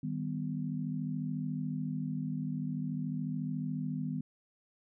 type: chord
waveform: sine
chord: Eb augmented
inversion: none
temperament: equal with one note detuned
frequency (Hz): 155.56 / 196 / 249.7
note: Eb3 / G3 / B3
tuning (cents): 0 / 0 / +19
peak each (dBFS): -36 / -39 / -37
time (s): 0.03-4.21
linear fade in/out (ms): 5
effects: none